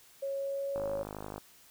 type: tone with pitch glide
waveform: sine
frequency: 550 to 556.1 Hz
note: C#5 to C#5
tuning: -14 to +5 cents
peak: -32 dBFS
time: 0.22-1.03 s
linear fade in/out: 10 ms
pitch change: +19 cents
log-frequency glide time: 0.33-0.76 s
type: click train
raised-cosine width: 1 ms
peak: -26 dBFS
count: 33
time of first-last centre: 0.76-1.38 s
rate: 51.6 Hz
effects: white hiss -59 dBFS RMS until 1.7 s